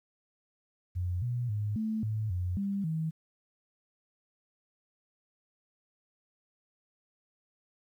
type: tone with pitch steps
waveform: sine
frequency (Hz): 89.5 / 121.6 / 104.7 / 219 / 108.5 / 89.8 / 198.6 / 159.7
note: F2 / B2 / G#2 / A3 / A2 / F2 / G3 / D#3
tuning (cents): +43 / -26 / +15 / -8 / -24 / +49 / +23 / +45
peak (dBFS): -29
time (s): 0.95-3.11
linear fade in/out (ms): 20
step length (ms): 270
effects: 11-bit